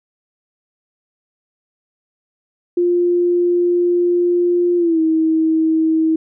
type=tone with pitch glide; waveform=sine; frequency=351 to 320 Hz; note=F4 to D#4; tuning=+9 to +49 cents; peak=-12 dBFS; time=2.77-6.16 s; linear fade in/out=5 ms; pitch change=-160 cents; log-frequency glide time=4.77-5 s; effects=none